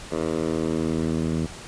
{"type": "tone with band-pass filter sweep", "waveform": "10% pulse", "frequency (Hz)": 80.2, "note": "E2", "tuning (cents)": -47, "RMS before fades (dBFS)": -25, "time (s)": [0.11, 1.47], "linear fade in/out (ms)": 20, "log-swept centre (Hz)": [540, 170], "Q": 1, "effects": ["pink hiss -40 dBFS RMS until 1.67 s", "resampled to 22050 Hz"]}